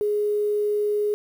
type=tone with quantisation; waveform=sine; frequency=416.6 Hz; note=G#4; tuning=5 cents sharp; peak=-20 dBFS; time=0.01-1.14 s; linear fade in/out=0 ms; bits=8; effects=none